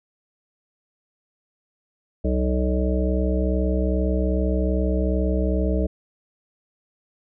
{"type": "harmonic tone with a mistuned harmonic", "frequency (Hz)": 62.5, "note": "B1", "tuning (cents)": 21, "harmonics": [1, 3, 5, 7, 9, 10], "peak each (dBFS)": [-21, -26, -28, -29, -31, -31], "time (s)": [2.24, 5.87], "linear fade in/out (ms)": 10, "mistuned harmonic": 1, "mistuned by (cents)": 85, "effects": []}